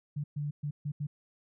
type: tone bursts at uneven times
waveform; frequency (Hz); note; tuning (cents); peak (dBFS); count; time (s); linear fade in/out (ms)
sine; 146.5; D3; -4; -31; 5; 0.16-0.24 / 0.36-0.51 / 0.63-0.71 / 0.85-0.92 / 1-1.07; 10
effects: none